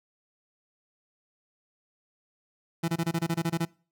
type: tone bursts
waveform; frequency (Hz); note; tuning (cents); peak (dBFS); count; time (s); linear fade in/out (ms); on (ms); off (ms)
30% pulse; 166.5; E3; +18; -22; 11; 2.83-3.653; 10; 53; 24
effects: noise-tail reverb RT60 0.4 s tail -24 dB re dry